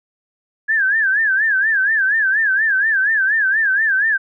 sine tone with vibrato, 1661.2 Hz, G#6, in tune, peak -13 dBFS, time 0.68-4.18 s, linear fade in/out 20 ms, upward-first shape sine, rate 4.2 Hz, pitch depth 150 cents each way, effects none

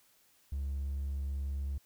triangle tone, 69.3 Hz, C#2, in tune, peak -30 dBFS, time 0.52-1.78 s, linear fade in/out 5 ms, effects tanh soft clip ceiling -28 dBFS + white hiss -67 dBFS RMS until 1.85 s

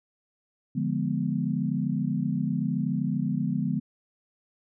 sine chord, D diminished seventh, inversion none, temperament equal, 146.83 / 174.61 / 207.7 / 246.9 Hz, D3 / F3 / Ab3 / Cb4, 0 / 0 / 0 / 0 cents, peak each -30 dBFS, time 0.75-3.8 s, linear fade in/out 10 ms, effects none

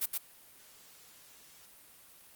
blue noise with echo, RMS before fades -31 dBFS, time 0.01-0.06 s, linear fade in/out 10 ms, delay 120 ms, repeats 1, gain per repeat -2 dB, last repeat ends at 0.18 s, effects white hiss -57 dBFS RMS until 2.35 s + Opus 32 kbps

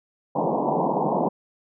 white band-pass noise, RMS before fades -23 dBFS, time 0.35-1.29 s, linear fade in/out 10 ms, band 140 to 1000 Hz, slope 96 dB/octave, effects none

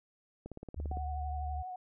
click train, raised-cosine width 2 ms, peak -30 dBFS, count 10, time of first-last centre 0.46-0.971 s, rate 17.6 Hz
sine tone, 73.42 Hz, D2, in tune, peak -35 dBFS, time 0.76-1.63 s, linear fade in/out 20 ms
sine tone with vibrato, 738 Hz, F#5, 5 cents flat, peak -39 dBFS, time 0.91-1.76 s, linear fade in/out 5 ms, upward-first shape triangle, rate 12 Hz, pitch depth 33 cents each way
effects none

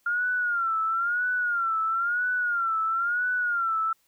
sine tone with vibrato, 1398 Hz, F6, 1 cent sharp, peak -23 dBFS, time 0.06-3.93 s, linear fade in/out 5 ms, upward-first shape sine, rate 1 Hz, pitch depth 110 cents each way, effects white hiss -68 dBFS RMS until 4.07 s

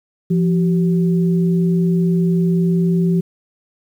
sine tone pair together, 172.6 / 383 Hz, F3 / G4, -20 / -40 cents, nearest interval octave + major second, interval 1380 cents, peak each -13 / -22 dBFS, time 0.3-3.21 s, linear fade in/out 10 ms, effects 8-bit

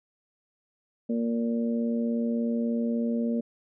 harmonic tone, 116.54 Hz, A#2, in tune, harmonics 2 / 3 / 4 / 5, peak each -25 / -41 / -34 / -37 dBFS, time 1.09-3.41 s, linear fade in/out 10 ms, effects none

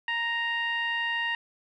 15% pulse tone with low-pass filter, 932.3 Hz, A#5, in tune, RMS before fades -29 dBFS, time 0.08-1.35 s, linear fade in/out 2 ms, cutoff 2300 Hz, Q 7.3, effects none

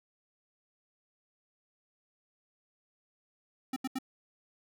square tone bursts, 262.1 Hz, C4, 3 cents sharp, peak -32 dBFS, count 3, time 3.73-3.987 s, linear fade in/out 5 ms, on 33 ms, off 79 ms, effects none

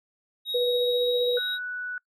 triangle tone with pitch glide, 3785 to 3814 Hz, A#7 to A#7, +26 to +39 cents, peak -27 dBFS, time 0.45-1.59 s, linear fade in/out 50 ms, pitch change +13 cents, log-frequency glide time 0.57-1.26 s
sine tone with tremolo, 489 Hz, B4, 17 cents flat, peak -21 dBFS, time 0.54-1.39 s, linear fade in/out 10 ms, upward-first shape sine, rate 15 Hz, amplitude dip 25%
sine tone, 1480 Hz, F#6, in tune, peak -30 dBFS, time 1.37-1.98 s, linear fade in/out 2 ms
effects noise-tail reverb RT60 0.1 s tail -25 dB re dry

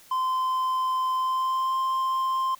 triangle tone with pitch glide, 1033 to 1049.2 Hz, C6 to C6, -22 to +4 cents, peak -21 dBFS, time 0.11-2.55 s, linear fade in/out 5 ms, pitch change +26 cents, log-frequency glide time 1.16-1.76 s, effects white hiss -53 dBFS RMS until 2.59 s

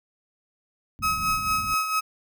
pink low-pass noise, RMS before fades -37 dBFS, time 0.99-1.74 s, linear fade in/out 0 ms, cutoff 250 Hz, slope 48 dB/octave
35% pulse tone with tremolo, 1277 Hz, D#6, 45 cents sharp, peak -19 dBFS, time 1.02-2.01 s, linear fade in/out 20 ms, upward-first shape sine, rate 4.4 Hz, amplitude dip 55%
effects none

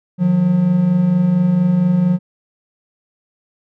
triangle tone pair together, 155.66 / 180 Hz, D#3 / F#3, +1 / -47 cents, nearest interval minor third, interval 252 cents, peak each -18 / -10 dBFS, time 0.18-2.19 s, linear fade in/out 50 ms, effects none

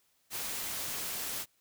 white noise, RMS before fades -37 dBFS, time 0.3-1.46 s, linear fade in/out 50 ms, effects white hiss -72 dBFS RMS until 1.6 s

